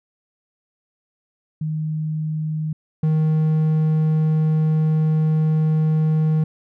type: tone pair in turn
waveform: sine / triangle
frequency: 155.56 / 156.4 Hz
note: D#3 / D#3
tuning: 0 / +9 cents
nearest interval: unison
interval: 9 cents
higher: second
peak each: -21 / -13 dBFS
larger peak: second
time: 1.61-2.73 / 3.03-6.44 s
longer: second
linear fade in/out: 5 ms
effects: none